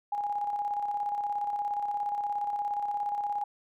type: tone with tremolo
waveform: sine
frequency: 822 Hz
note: G#5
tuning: 18 cents flat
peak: -27 dBFS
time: 0.12-3.44 s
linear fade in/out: 5 ms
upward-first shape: square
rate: 17 Hz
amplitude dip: 40%
effects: none